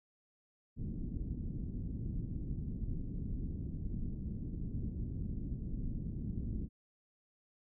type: low-pass noise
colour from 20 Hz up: pink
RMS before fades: -39 dBFS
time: 0.76-6.69 s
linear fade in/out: 50 ms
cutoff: 260 Hz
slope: 24 dB/octave
effects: none